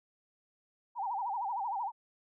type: tone with vibrato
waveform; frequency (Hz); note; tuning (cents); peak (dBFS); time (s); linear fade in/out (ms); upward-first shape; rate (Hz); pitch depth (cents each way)
sine; 869; A5; -22; -32; 0.95-1.92; 50; sine; 13; 210
effects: none